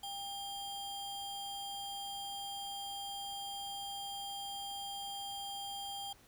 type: ring-modulated tone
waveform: square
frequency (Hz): 2000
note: B6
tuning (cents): +21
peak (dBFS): -38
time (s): 0.03-6.13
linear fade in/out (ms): 5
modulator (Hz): 1200
effects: pink hiss -63 dBFS RMS until 6.27 s